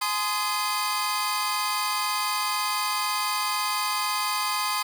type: tone cluster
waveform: sawtooth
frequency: 844 / 1034 / 1244 / 4674 Hz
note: G#5 / C6 / D#6 / D8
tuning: +28 / -21 / -1 / -9 cents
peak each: -29 / -24 / -27 / -29 dBFS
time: 0.01-4.83 s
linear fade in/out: 10 ms
effects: none